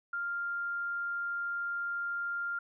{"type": "tone", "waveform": "sine", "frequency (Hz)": 1396.9, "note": "F6", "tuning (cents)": 0, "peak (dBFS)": -32, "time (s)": [0.13, 2.59], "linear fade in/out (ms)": 5, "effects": []}